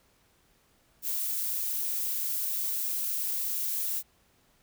violet noise, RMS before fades -31 dBFS, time 1.02-4.03 s, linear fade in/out 50 ms, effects pink hiss -66 dBFS RMS until 4.62 s

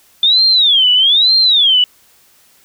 sine tone with vibrato, 3520 Hz, A7, in tune, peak -7 dBFS, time 0.23-1.84 s, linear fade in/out 2 ms, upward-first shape sine, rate 1.1 Hz, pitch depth 300 cents each way, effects white hiss -50 dBFS RMS until 2.64 s

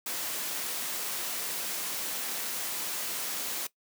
white noise, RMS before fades -34 dBFS, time 0.06-3.67 s, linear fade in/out 5 ms, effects noise-tail reverb RT60 0.1 s tail -19 dB re dry + high-pass 200 Hz 12 dB/octave

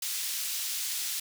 pink high-pass noise, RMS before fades -33 dBFS, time 0.02-1.2 s, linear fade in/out 5 ms, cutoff 3800 Hz, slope 12 dB/octave, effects none

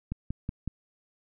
click train, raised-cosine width 5 ms, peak -19 dBFS, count 4, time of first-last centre 0.12-0.677 s, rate 5.39 Hz, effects none

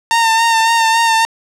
sawtooth tone with vibrato, 910 Hz, A#5, 42 cents flat, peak -6 dBFS, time 0.11-1.25 s, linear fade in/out 0 ms, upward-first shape sine, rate 3.6 Hz, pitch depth 30 cents each way, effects low-pass 9000 Hz 12 dB/octave

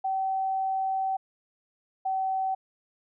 sine tone pair in turn, 767 / 763.6 Hz, G5 / G5, -38 / -46 cents, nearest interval unison, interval 8 cents, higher first, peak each -25 dBFS, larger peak neither, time 0.04-1.17 / 2.05-2.55 s, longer first, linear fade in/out 10 ms, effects none

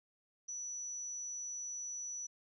sine tone, 5920 Hz, F#8, in tune, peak -40 dBFS, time 0.48-2.27 s, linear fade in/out 10 ms, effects none

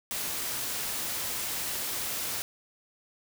white noise, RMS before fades -33 dBFS, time 0.11-2.42 s, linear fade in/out 0 ms, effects none

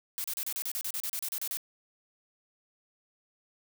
blue noise bursts, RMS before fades -34 dBFS, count 15, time 0.18-1.571 s, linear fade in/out 0 ms, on 61 ms, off 34 ms, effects none

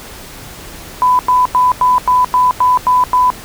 sine tone bursts, 1000 Hz, B5, 21 cents sharp, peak -7 dBFS, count 9, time 1.02-3.302 s, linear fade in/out 0 ms, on 170 ms, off 94 ms, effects pink hiss -32 dBFS RMS until 3.44 s

